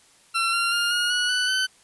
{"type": "tone with pitch steps", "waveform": "20% pulse", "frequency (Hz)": [1355, 1381.1, 1407.7, 1434.7, 1462.4, 1490.5, 1519.2], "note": ["E6", "F6", "F6", "F6", "F#6", "F#6", "F#6"], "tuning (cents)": [47, -20, 13, 46, -21, 12, 45], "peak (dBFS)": -16, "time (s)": [0.34, 1.67], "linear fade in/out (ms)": 20, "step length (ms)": 190, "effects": ["white hiss -56 dBFS RMS until 1.83 s", "resampled to 24000 Hz"]}